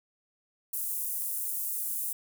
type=high-pass noise; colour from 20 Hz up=pink; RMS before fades=-33 dBFS; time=0.73-2.13 s; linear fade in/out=5 ms; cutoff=10000 Hz; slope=24 dB/octave; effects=none